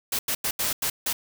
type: noise bursts at uneven times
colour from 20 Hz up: white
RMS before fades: -26 dBFS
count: 6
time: 0.12-0.19 / 0.28-0.35 / 0.44-0.51 / 0.59-0.73 / 0.82-0.9 / 1.06-1.13 s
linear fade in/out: 5 ms
effects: none